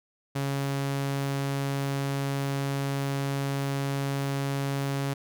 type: tone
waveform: sawtooth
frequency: 138.59 Hz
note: C#3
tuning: in tune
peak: -23 dBFS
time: 0.35-5.14 s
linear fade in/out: 10 ms
effects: none